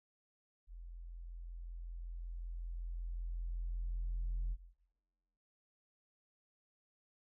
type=tone with level ramp; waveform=sine; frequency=42.66 Hz; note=F1; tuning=40 cents flat; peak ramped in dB=-47 to -32 dBFS; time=0.67-4.57 s; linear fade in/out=50 ms; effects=noise-tail reverb RT60 1.0 s tail -17 dB re dry + tanh soft clip ceiling -32 dBFS